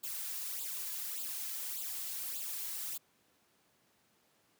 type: noise with flanger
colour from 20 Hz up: blue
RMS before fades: -40 dBFS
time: 0.03-2.98 s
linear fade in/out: 10 ms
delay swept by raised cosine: 0.25 to 3.05 ms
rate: 1.7 Hz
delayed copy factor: +0.8
effects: pink hiss -71 dBFS RMS until 4.59 s + high-pass 150 Hz 12 dB/octave